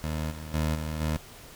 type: tone with level steps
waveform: 20% pulse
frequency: 77.78 Hz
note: D#2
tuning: in tune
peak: -24 / -33 / -20 / -26 / -21 dBFS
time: 0.04-1.17 s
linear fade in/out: 0 ms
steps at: 0.3 / 0.53 / 0.74 / 1 s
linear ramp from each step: 20 ms
effects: pink hiss -48 dBFS RMS until 1.55 s